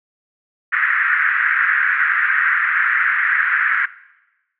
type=band-pass noise; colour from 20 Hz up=white; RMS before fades=-17 dBFS; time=0.72-3.86 s; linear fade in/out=10 ms; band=1400 to 1900 Hz; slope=48 dB/octave; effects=noise-tail reverb RT60 1.0 s tail -19 dB re dry